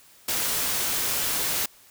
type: noise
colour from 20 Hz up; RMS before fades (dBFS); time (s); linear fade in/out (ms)
white; -26; 0.28-1.66; 5
effects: white hiss -54 dBFS RMS until 1.9 s